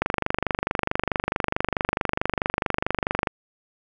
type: click train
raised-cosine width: 0.5 ms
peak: -6 dBFS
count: 81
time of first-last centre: 0.02-3.272 s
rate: 24.6 Hz
effects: none